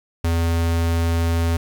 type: tone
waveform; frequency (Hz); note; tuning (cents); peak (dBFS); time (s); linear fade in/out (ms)
square; 83.6; E2; +25; -18; 0.24-1.57; 5
effects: 8-bit